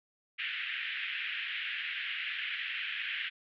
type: band-pass noise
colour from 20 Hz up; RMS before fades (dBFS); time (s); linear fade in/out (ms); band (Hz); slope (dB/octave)
white; -37; 0.38-3.3; 20; 1600 to 3100; 48
effects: none